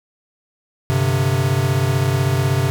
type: chord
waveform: square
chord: G suspended fourth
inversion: none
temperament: equal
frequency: 98 / 130.81 / 146.83 Hz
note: G2 / C3 / D3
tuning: 0 / 0 / 0 cents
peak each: -22 / -18 / -24 dBFS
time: 0.9-2.7 s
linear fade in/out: 0 ms
effects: none